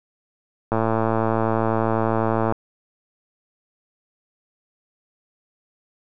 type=click train; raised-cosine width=1 ms; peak=-7 dBFS; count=203; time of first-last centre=0.72-2.524 s; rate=112 Hz; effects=none